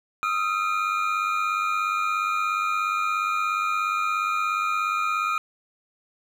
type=tone cluster; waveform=triangle; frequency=1257 / 1354 / 2417 Hz; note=D#6 / E6 / D7; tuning=+17 / +46 / +49 cents; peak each=-23 / -26 / -28 dBFS; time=0.23-5.38 s; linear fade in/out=0 ms; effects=none